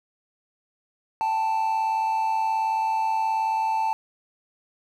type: tone pair together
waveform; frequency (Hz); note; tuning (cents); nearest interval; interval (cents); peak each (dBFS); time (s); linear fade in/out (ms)
triangle; 784 / 882.7; G5 / A5; 0 / +5; major second; 205; -29 / -20; 1.21-3.93; 0
effects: none